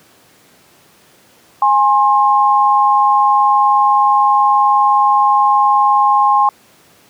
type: tone pair together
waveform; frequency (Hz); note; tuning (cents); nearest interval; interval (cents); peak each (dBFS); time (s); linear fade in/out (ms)
sine; 826 / 1065.1; G#5 / C6; -10 / +30; major third; 440; -11; 1.62-6.49; 2
effects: pink hiss -48 dBFS RMS until 7.09 s + high-pass 150 Hz 12 dB/octave